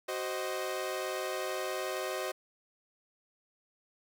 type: chord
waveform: sawtooth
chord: C diminished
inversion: second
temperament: equal with one note detuned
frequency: 375.6 / 523.3 / 622.3 Hz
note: Gb4 / C5 / Eb5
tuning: +26 / 0 / 0 cents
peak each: -34 dBFS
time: 0.08-2.32 s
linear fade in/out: 10 ms
effects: none